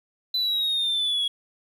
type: exponential sweep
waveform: triangle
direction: down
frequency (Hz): 4018 to 3322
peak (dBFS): -20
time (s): 0.34-1.28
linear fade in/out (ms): 5
effects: tanh soft clip ceiling -16 dBFS + 9-bit